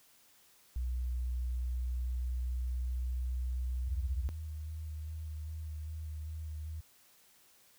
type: tone with pitch glide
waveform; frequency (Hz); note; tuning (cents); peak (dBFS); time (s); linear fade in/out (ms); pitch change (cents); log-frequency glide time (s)
sine; 61.74 to 62.6; B1 to B1; 0 to +24; -32; 0.76-4.29; 0; +24; 2.05-3.55
type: tone with vibrato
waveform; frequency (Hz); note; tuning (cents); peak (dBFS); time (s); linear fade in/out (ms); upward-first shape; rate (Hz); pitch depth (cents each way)
sine; 77.78; D#2; 0; -38; 3.87-6.81; 10; square; 2.5; 22
effects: white hiss -64 dBFS RMS until 7.78 s